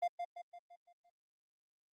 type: tone with echo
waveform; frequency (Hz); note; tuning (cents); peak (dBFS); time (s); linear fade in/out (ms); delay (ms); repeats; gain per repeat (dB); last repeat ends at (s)
triangle; 698.5; F5; 0; -29; 0.02-0.08; 10; 170; 6; -6; 1.1
effects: Opus 32 kbps